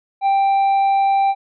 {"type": "tone", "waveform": "triangle", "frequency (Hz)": 786, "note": "G5", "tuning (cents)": 4, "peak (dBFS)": -11, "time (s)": [0.21, 1.35], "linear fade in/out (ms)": 50, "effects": ["resampled to 11025 Hz"]}